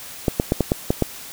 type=clicks; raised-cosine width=2 ms; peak=-3 dBFS; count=7; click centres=0.282 / 0.399 / 0.521 / 0.607 / 0.719 / 0.905 / 1.023 s; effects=white hiss -37 dBFS RMS until 1.32 s